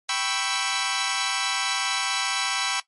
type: chord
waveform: 10% pulse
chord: C# half-diminished seventh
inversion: second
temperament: equal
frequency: 784 / 987.8 / 1108.7 / 1318.5 Hz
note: G5 / B5 / C#6 / E6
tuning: 0 / 0 / 0 / 0 cents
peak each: -21 dBFS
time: 0.09-2.8 s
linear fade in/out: 2 ms
effects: noise-tail reverb RT60 0.1 s tail -17 dB re dry + MP3 48 kbps